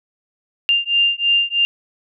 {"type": "beating tone pair", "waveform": "sine", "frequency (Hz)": [2794, 2797.1], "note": ["F7", "F7"], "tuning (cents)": [0, 2], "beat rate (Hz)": 3.1, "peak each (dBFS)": -17, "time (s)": [0.69, 1.65], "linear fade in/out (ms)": 0, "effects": []}